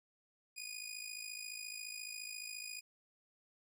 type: tone with amplitude modulation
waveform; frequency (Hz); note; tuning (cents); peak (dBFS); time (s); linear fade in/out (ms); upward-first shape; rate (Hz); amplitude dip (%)
15% pulse; 2469; D#7; -14; -34; 0.56-2.81; 20; sine; 54.4; 70
effects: none